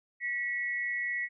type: tone pair together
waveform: sine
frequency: 1935.2 / 2191 Hz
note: B6 / C#7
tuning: -36 / -21 cents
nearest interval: major second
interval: 215 cents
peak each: -31 / -36 dBFS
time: 0.2-1.29 s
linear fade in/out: 50 ms
effects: none